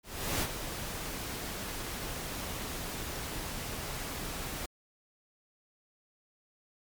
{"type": "noise with ADSR envelope", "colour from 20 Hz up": "pink", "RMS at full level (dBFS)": -30, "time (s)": [0.03, 4.66], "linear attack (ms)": 390, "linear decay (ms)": 53, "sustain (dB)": -8, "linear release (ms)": 7, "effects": ["MP3 96 kbps"]}